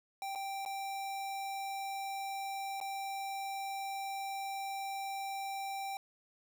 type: tone with dropouts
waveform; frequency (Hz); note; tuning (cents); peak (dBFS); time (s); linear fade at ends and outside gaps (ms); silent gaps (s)
square; 784; G5; 0; -38; 0.22-5.97; 1; 0.351-0.357 / 0.651-0.66 / 2.802-2.812
effects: none